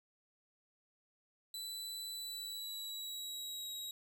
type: tone with pitch glide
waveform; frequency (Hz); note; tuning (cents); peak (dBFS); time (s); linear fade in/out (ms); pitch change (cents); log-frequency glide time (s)
sawtooth; 3982 to 3829; B7 to A#7; +14 to +46; -39; 1.54-3.91; 2; -68; 2.12-3.69
effects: none

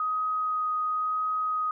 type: tone with vibrato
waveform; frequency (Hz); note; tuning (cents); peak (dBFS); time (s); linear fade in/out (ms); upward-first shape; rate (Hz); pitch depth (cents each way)
sine; 1254; D#6; +13; -25; 0-1.71; 2; sine; 0.96; 8
effects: none

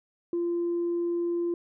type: tone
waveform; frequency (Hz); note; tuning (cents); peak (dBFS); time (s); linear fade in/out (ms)
sine; 344.4; F4; -24; -24; 0.33-1.54; 2
effects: tanh soft clip ceiling -22 dBFS

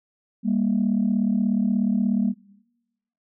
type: tone pair together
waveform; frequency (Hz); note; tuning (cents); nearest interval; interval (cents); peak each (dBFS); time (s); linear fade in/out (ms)
sine; 199.9 / 236.6; G3 / A#3; +34 / +26; minor third; 292; -21; 0.43-2.34; 50
effects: noise-tail reverb RT60 0.9 s tail -19 dB re dry + tanh soft clip ceiling -13 dBFS

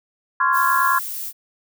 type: chord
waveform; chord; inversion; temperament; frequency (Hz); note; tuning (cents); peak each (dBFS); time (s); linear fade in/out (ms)
sine; Db major seventh; third; just; 1039.4 / 1108.7 / 1385.9 / 1663.1; C6 / Db6 / F6 / Ab6; -12 / 0 / -14 / +2; -18 / -22 / -22 / -22; 0.4-0.99; 5
type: noise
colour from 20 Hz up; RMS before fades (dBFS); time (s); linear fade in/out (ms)
violet; -29; 0.52-1.33; 50
effects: none

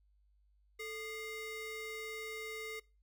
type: ring-modulated tone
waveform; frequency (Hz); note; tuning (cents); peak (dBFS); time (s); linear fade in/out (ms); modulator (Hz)
square; 830.6; G#5; 0; -39; 0.79-2.8; 10; 1270
effects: noise-tail reverb RT60 0.3 s tail -22 dB re dry + added 50 Hz sine -67 dBFS peak until 3.02 s

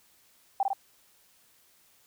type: tone with echo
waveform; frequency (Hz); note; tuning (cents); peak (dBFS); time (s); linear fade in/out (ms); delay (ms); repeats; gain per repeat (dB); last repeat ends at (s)
sine; 784; G5; 0; -22; 0.6-0.63; 2; 51; 2; -2; 0.732
effects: white hiss -63 dBFS RMS until 2.06 s

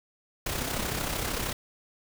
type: noise with amplitude modulation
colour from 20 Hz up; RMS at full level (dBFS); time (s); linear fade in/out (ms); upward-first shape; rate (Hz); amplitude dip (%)
pink; -29; 0.46-1.53; 5; sine; 33.1; 50
effects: none

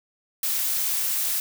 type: noise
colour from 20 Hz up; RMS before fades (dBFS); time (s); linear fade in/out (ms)
blue; -25; 0.43-1.4; 2
effects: none

